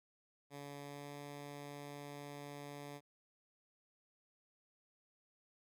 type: tone with pitch glide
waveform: 10% pulse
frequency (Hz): 142.8 to 144.04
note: D3 to D3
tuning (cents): -48 to -33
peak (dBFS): -39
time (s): 0.5-3.01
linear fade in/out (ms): 50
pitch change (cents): +15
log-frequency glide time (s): 0.8-1.13
effects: none